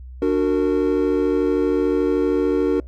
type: chord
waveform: triangle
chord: D augmented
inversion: none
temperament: just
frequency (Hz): 293.7 / 367.1 / 458.9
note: D4 / F#4 / A#4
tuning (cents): 0 / -14 / -27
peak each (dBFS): -19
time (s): 0.22-2.8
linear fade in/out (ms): 2
effects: added 63 Hz sine -34 dBFS peak until 2.87 s + Opus 48 kbps